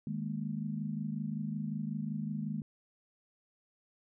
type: chord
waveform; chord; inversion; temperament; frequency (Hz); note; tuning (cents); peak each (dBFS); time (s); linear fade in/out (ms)
sine; D# suspended fourth; none; equal; 155.56 / 207.7 / 233.1; D#3 / G#3 / A#3; 0 / 0 / 0; -38 / -37 / -40; 0.07-2.62; 2
effects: none